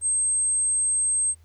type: tone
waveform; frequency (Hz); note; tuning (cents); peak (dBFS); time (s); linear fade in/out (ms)
sine; 8370; C9; 0; -20; 0.01-1.35; 50
effects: added 81 Hz sine -51 dBFS peak until 1.44 s + pink hiss -65 dBFS RMS until 1.44 s